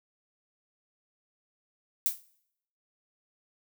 violet noise with exponential decay, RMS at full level -23 dBFS, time 2.06-2.22 s, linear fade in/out 0 ms, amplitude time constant 33 ms, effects noise-tail reverb RT60 0.7 s tail -20 dB re dry

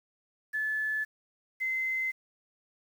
sine tone pair in turn, 1731 / 2062 Hz, A6 / C7, -29 / -26 cents, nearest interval minor third, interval 303 cents, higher second, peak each -28 dBFS, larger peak neither, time 0.53-1.05 / 1.6-2.12 s, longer neither, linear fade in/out 20 ms, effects 9-bit

